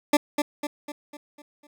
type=tone with echo; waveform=20% pulse; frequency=293.7 Hz; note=D4; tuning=in tune; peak=-10 dBFS; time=0.13-0.17 s; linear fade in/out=5 ms; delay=250 ms; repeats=6; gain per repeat=-6 dB; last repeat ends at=1.67 s; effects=none